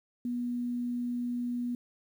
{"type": "tone with quantisation", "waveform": "sine", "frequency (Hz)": 243, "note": "B3", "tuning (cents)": -28, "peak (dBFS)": -30, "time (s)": [0.25, 1.75], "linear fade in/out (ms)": 2, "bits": 10, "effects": []}